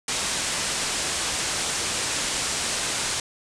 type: low-pass noise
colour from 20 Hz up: white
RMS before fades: -27 dBFS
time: 0.08-3.2 s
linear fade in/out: 2 ms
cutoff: 9200 Hz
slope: 48 dB/octave
effects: none